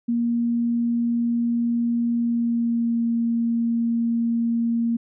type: tone with pitch glide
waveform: sine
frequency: 235.5 to 232.4 Hz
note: A#3 to A#3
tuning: +18 to -5 cents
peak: -19 dBFS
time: 0.08-4.97 s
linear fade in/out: 10 ms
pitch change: -23 cents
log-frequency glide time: 2.14-3.05 s
effects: none